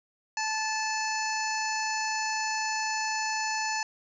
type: harmonic tone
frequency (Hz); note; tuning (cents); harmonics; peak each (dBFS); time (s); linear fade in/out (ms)
872; A5; -16; 1 / 2 / 3 / 5 / 6 / 7 / 8; -31 / -34 / -36 / -38 / -39 / -39 / -40; 0.37-3.83; 2
effects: none